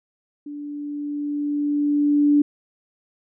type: tone with level ramp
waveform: sine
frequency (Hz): 291.6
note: D4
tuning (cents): -12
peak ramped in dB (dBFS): -31 to -12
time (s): 0.46-2.42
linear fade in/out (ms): 5
effects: none